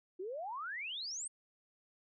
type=exponential sweep; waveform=sine; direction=up; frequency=349 to 8870 Hz; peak=-39 dBFS; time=0.19-1.28 s; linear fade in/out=10 ms; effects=none